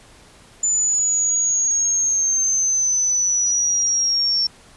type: linear sweep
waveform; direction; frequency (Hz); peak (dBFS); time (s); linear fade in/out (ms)
sine; down; 7040 to 5440; -16; 0.63-4.47; 5
effects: pink hiss -48 dBFS RMS until 4.76 s + resampled to 24000 Hz